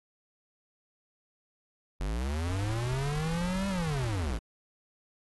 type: linear two-way sweep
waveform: square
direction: up then down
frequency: 43.65 to 198.7 to 50.9 Hz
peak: -30 dBFS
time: 2-4.38 s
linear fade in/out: 10 ms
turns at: 3.68 s
type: noise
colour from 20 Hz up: brown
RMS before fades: -39 dBFS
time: 2.46-4.39 s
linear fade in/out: 2 ms
effects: AAC 32 kbps